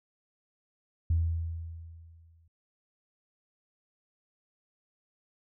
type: tone with exponential decay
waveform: sine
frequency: 82.7 Hz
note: E2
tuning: 6 cents sharp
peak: -21 dBFS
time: 1.1-2.48 s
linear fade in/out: 5 ms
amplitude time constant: 300 ms
effects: tanh soft clip ceiling -17 dBFS